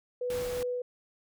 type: tone with tremolo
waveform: sine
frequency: 493.9 Hz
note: B4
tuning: in tune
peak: -29 dBFS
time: 0.21-0.82 s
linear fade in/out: 5 ms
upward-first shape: sine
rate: 2.7 Hz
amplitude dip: 25%
type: noise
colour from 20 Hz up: pink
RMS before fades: -41 dBFS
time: 0.3-0.63 s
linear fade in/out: 2 ms
effects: none